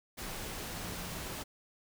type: tone in noise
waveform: sine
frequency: 178.4 Hz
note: F3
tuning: 37 cents sharp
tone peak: -47 dBFS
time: 0.72-1.2 s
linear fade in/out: 20 ms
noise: pink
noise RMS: -41 dBFS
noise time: 0.17-1.44 s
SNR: -9 dB
effects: none